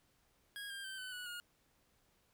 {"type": "tone with pitch steps", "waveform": "25% pulse", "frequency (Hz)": [1643, 1598.1, 1554.4, 1511.9, 1470.5, 1430.3], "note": ["G#6", "G6", "G6", "F#6", "F#6", "F6"], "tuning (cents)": [-19, 33, -15, 37, -11, 41], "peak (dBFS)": -40, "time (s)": [0.56, 1.4], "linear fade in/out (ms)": 0, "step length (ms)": 140, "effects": ["pink hiss -74 dBFS RMS until 2.33 s"]}